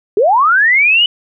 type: linear sweep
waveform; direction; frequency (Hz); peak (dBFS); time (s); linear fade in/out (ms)
sine; up; 375.1 to 3000; -7; 0.17-1.06; 2
effects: none